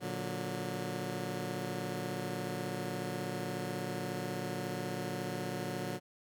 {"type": "chord", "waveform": "15% pulse", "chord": "Bb augmented", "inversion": "none", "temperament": "just", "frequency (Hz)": [116.54, 145.68, 182.1], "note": ["Bb2", "D3", "F#3"], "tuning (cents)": [0, -14, -27], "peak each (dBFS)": [-35, -35, -33], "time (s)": [0, 6], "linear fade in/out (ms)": 50, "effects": []}